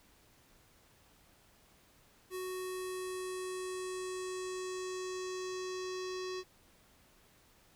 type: tone with low-pass filter sweep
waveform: square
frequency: 370 Hz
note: F#4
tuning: in tune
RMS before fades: -40 dBFS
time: 2.3-6.44 s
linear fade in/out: 50 ms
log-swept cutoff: 12000 to 5300 Hz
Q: 2.7
effects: pink hiss -65 dBFS RMS until 7.75 s